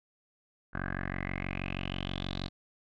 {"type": "tone with low-pass filter sweep", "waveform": "10% pulse", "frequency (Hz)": 46.25, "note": "F#1", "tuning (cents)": 0, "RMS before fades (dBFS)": -36, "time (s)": [0.73, 2.49], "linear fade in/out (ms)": 20, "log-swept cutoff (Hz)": [1500, 4100], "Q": 6.8, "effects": []}